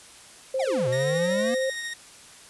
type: tone with vibrato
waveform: sine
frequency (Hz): 523.3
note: C5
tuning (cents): 0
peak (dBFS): -23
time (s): 0.54-1.7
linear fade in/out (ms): 5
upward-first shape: triangle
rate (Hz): 2.8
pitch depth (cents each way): 29
type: exponential two-way sweep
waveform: square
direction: down then up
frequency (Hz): 843 to 120 to 244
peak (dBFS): -28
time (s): 0.59-1.55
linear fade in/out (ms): 10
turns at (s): 0.88
type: tone with tremolo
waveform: sawtooth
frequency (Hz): 1864.7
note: A#6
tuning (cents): 0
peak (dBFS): -26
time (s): 0.92-1.94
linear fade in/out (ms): 10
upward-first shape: sine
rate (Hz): 13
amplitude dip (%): 30
effects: white hiss -48 dBFS RMS until 2.49 s + resampled to 24000 Hz